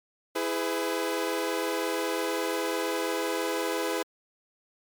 sawtooth chord, E major, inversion none, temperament equal with one note detuned, 329.6 / 415.3 / 504.3 Hz, E4 / G#4 / B4, 0 / 0 / +36 cents, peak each -28 / -28 / -27 dBFS, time 0.35-4.03 s, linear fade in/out 10 ms, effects MP3 96 kbps

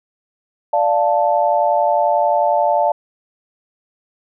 sine chord, D minor, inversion none, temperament equal, 587.3 / 698.5 / 880 Hz, D5 / F5 / A5, 0 / 0 / 0 cents, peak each -17 dBFS, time 0.73-2.92 s, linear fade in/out 5 ms, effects none

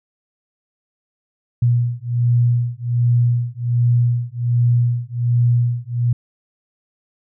sine beating tone pair, 119.7 / 121 Hz, A#2 / B2, +46 / -35 cents, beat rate 1.3 Hz, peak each -17 dBFS, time 1.62-6.13 s, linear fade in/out 5 ms, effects none

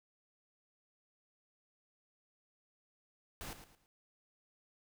pink noise with echo, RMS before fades -45 dBFS, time 3.41-3.53 s, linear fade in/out 0 ms, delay 110 ms, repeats 3, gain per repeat -10 dB, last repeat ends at 3.86 s, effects none

